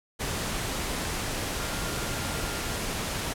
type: tone in noise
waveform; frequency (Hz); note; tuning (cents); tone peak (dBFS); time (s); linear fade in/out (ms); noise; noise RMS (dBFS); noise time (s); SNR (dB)
sine; 1400; F6; +4; -42; 1.58-2.77; 20; pink; -31; 0.19-3.34; -14
effects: low-pass 12000 Hz 12 dB/octave